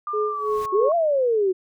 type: tone with pitch glide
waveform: sine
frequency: 1197 to 1097.7 Hz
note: D6 to C#6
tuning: +33 to -17 cents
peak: -25 dBFS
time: 0.07-0.92 s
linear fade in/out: 2 ms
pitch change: -150 cents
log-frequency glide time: 0.28-0.55 s
type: tone with tremolo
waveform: sine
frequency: 424.5 Hz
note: G#4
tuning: 38 cents sharp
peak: -20 dBFS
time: 0.13-0.89 s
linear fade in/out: 10 ms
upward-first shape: sine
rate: 3.1 Hz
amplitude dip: 90%
type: noise with exponential growth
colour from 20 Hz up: pink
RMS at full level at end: -37 dBFS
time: 0.25-0.66 s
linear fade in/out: 5 ms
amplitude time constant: 87 ms
type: exponential two-way sweep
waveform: sine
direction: up then down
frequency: 361.7 to 698.5 to 361.7 Hz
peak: -17 dBFS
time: 0.72-1.53 s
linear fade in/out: 20 ms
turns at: 0.95 s
effects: none